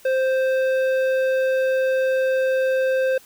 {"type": "tone with low-pass filter", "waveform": "square", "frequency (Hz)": 523.3, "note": "C5", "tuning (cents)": 0, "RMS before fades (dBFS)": -20, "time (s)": [0.05, 3.18], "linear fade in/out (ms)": 5, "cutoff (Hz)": 2100, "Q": 0.7, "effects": ["white hiss -50 dBFS RMS until 3.25 s"]}